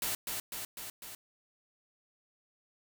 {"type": "noise with echo", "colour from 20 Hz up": "white", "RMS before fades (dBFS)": -34, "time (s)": [0.02, 0.15], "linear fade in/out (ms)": 2, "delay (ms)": 250, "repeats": 4, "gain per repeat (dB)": -3, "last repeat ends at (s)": 1.15, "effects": []}